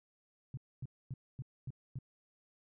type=tone bursts; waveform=sine; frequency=130 Hz; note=C3; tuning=11 cents flat; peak=-38 dBFS; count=6; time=0.54-1.988 s; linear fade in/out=2 ms; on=33 ms; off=250 ms; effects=none